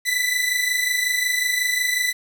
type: tone pair together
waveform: sawtooth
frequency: 1975.5 / 2001 Hz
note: B6 / B6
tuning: 0 / +22 cents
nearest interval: unison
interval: 22 cents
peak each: -19 dBFS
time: 0.05-2.13 s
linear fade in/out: 20 ms
effects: 8-bit